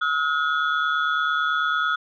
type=tone cluster; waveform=sine; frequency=1287 / 1436 / 3418 Hz; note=E6 / F6 / G#7; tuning=-42 / +48 / +49 cents; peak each=-23 / -22 / -31 dBFS; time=0.01-1.96 s; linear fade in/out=10 ms; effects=tanh soft clip ceiling -11 dBFS